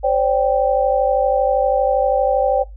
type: chord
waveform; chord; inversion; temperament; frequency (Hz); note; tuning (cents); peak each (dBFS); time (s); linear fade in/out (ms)
sine; C suspended second; none; equal with one note detuned; 523.3 / 575.9 / 784; C5 / D5 / G5; 0 / -34 / 0; -18; 0.03-2.64; 20
effects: noise-tail reverb RT60 0.2 s tail -18 dB re dry + added 50 Hz sine -33 dBFS peak until 2.76 s